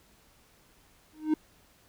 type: tone with exponential growth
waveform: triangle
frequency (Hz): 309.4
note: D#4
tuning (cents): -10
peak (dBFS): -17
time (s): 1.13-1.34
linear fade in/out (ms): 5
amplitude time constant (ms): 44
effects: pink hiss -62 dBFS RMS until 1.88 s